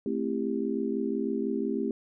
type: chord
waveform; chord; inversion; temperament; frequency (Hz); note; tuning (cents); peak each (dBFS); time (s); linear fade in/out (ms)
sine; A minor seventh; none; just; 220 / 264 / 330 / 396; A3 / C4 / E4 / G4; 0 / +16 / +2 / +18; -32 / -32 / -34 / -32; 0.06-1.91; 2
effects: none